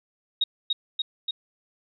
sine tone with echo, 3756 Hz, A#7, 12 cents sharp, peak -19 dBFS, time 0.41-0.44 s, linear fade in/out 5 ms, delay 290 ms, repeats 3, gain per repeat -2 dB, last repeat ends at 1.31 s, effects none

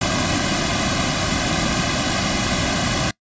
pink noise with comb filter, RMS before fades -20 dBFS, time 0.01-3.11 s, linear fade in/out 5 ms, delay 2.2 ms, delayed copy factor -0.85, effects noise-tail reverb RT60 0.1 s tail -24 dB re dry + resampled to 16000 Hz

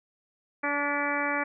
harmonic tone with a mistuned harmonic, 288.4 Hz, D4, 31 cents flat, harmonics 1 / 2 / 3 / 4 / 5 / 6 / 7 / 8, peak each -34 / -34 / -34 / -34 / -34 / -34 / -34 / -34 dBFS, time 0.63-1.44 s, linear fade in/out 10 ms, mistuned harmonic 7, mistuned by -26 cents, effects none

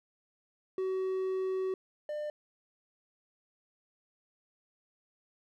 triangle tone pair in turn, 377.2 / 598.8 Hz, F#4 / D5, +33 / +33 cents, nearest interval minor sixth, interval 800 cents, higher second, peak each -28 / -32 dBFS, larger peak first, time 0.78-1.74 / 2.09-2.3 s, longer first, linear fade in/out 2 ms, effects none

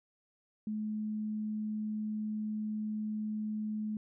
sine tone, 214 Hz, A3, 48 cents flat, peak -33 dBFS, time 0.67-3.97 s, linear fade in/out 2 ms, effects none

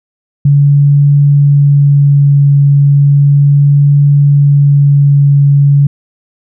sine tone with vibrato, 142.4 Hz, C#3, 47 cents sharp, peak -3 dBFS, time 0.45-5.87 s, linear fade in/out 5 ms, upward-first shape triangle, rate 0.35 Hz, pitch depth 11 cents each way, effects none

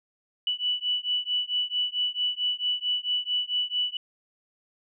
sine beating tone pair, 2960 / 2964.5 Hz, F#7 / F#7, 0 / +3 cents, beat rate 4.5 Hz, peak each -28 dBFS, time 0.47-3.97 s, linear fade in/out 2 ms, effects none

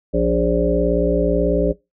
harmonic tone with a mistuned harmonic, 58.27 Hz, A#1, in tune, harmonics 1 / 3 / 5 / 7 / 9 / 10, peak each -22 / -22 / -22 / -22 / -22 / -22 dBFS, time 0.13-1.73 s, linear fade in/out 20 ms, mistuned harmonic 5, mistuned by -15 cents, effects noise-tail reverb RT60 0.2 s tail -20 dB re dry

